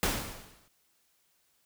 pink noise with exponential decay, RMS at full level -26 dBFS, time 0.03-0.68 s, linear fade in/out 0 ms, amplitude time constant 140 ms, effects white hiss -71 dBFS RMS until 1.65 s

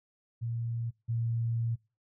sine tone pair in turn, 116.54 / 115.8 Hz, A#2 / A#2, 0 / -11 cents, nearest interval unison, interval 11 cents, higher first, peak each -31 / -28 dBFS, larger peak second, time 0.41-0.91 / 1.08-1.76 s, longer second, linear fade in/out 20 ms, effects noise-tail reverb RT60 0.3 s tail -23 dB re dry

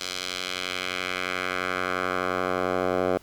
10% pulse tone with band-pass filter sweep, 91.5 Hz, F#2, 19 cents flat, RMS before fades -28 dBFS, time 0-3.18 s, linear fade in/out 10 ms, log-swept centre 4600 to 660 Hz, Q 1.3, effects pink hiss -54 dBFS RMS until 3.22 s

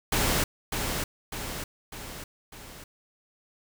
pink noise with echo, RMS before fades -25 dBFS, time 0.12-0.44 s, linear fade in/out 5 ms, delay 600 ms, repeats 4, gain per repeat -5 dB, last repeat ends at 2.84 s, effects none

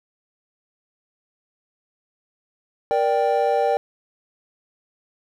triangle chord, G minor, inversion first, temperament just, 470.4 / 588 / 784 Hz, Bb4 / D5 / G5, +16 / +2 / 0 cents, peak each -20 / -20 / -19 dBFS, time 2.91-3.77 s, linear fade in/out 0 ms, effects none

